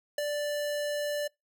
square tone with ADSR envelope, 587 Hz, D5, 1 cent flat, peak -25 dBFS, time 0.18-1.28 s, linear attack 4 ms, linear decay 8 ms, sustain -5 dB, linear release 12 ms, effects noise-tail reverb RT60 0.2 s tail -26 dB re dry

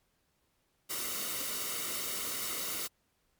white noise with comb filter, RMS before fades -36 dBFS, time 0.89-2.88 s, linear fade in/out 20 ms, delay 1.2 ms, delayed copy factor -0.6, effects pink hiss -75 dBFS RMS until 3.39 s + MP3 96 kbps

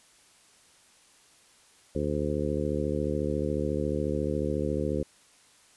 harmonic tone, 74.1 Hz, D2, 16 cents sharp, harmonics 1 / 2 / 3 / 4 / 5 / 6 / 7, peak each -34 / -34 / -34 / -34 / -34 / -34 / -34 dBFS, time 1.95-5.03 s, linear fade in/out 5 ms, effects white hiss -59 dBFS RMS until 5.76 s + resampled to 24000 Hz

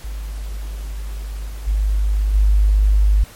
sine tone with level steps, 51 Hz, G#1, 31 cents flat, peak -24 / -27 / -14 / -10 dBFS, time 0.04-3.24 s, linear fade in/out 5 ms, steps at 1.47 / 1.66 / 2.33 s, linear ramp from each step 20 ms, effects pink hiss -42 dBFS RMS until 3.35 s + MP3 64 kbps

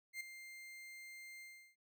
40% pulse tone with ADSR envelope, 2100 Hz, C7, 6 cents sharp, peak -39 dBFS, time 0.13-1.76 s, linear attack 75 ms, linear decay 6 ms, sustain -11 dB, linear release 350 ms, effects none

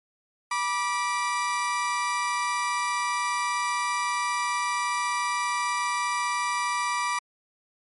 30% pulse tone pair together, 973.1 / 1174.7 Hz, B5 / D6, -26 / 0 cents, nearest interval minor third, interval 326 cents, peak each -25 dBFS, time 0.51-7.19 s, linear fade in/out 5 ms, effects MP3 48 kbps

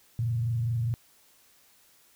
sine tone with frequency modulation, 116.54 Hz, A#2, in tune, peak -25 dBFS, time 0.19-0.94 s, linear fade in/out 0 ms, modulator 24.7 Hz, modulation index 0.42, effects white hiss -61 dBFS RMS until 2.15 s

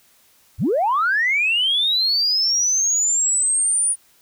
sine linear sweep, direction up, 58.4 to 9610 Hz, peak -15 dBFS, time 0.58-3.96 s, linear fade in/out 50 ms, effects tanh soft clip ceiling -11 dBFS + white hiss -56 dBFS RMS until 4.21 s

